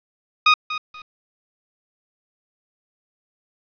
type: tone with echo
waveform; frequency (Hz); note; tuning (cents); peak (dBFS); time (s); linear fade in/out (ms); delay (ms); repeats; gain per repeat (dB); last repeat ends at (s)
20% pulse; 1244.5; D#6; 0; -6; 0.46-0.54; 5; 240; 2; -13; 1.02
effects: resampled to 11025 Hz + 8-bit